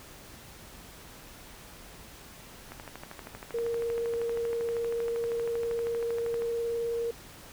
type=click train; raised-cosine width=0.5 ms; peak=-26 dBFS; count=48; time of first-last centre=2.72-6.421 s; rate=12.7 Hz
type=tone with vibrato; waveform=sine; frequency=466.2 Hz; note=A#4; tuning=in tune; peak=-28 dBFS; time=3.54-7.11 s; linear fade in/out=5 ms; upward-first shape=square; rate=19 Hz; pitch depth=9 cents each way
effects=pink hiss -49 dBFS RMS until 7.52 s